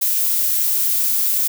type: noise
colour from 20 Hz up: violet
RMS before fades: -18 dBFS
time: 0.01-1.48 s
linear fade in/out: 10 ms
effects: none